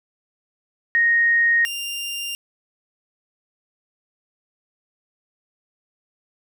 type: tone pair in turn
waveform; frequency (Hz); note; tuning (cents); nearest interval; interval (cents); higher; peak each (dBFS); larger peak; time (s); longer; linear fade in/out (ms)
sine / sawtooth; 1864.7 / 2794; A#6 / F7; 0 / 0; perfect fifth; 700; second; -14 / -23; first; 0.95-1.65 / 1.65-2.35; neither; 0
effects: none